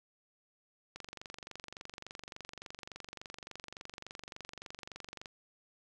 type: click train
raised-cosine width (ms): 0.2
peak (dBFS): -27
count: 102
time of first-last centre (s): 0.96-5.258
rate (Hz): 23.5
effects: none